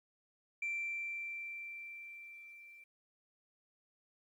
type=tone with level ramp; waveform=sine; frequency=2349 Hz; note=D7; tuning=in tune; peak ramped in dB=-33 to -54 dBFS; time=0.62-2.84 s; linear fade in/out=5 ms; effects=tanh soft clip ceiling -32 dBFS + 12-bit